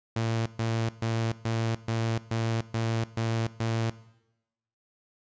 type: tone bursts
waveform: sawtooth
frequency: 113.6 Hz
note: A#2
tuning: 44 cents flat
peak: -22 dBFS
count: 9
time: 0.16-3.9 s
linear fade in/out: 5 ms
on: 300 ms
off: 130 ms
effects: noise-tail reverb RT60 0.9 s tail -18 dB re dry + resampled to 16000 Hz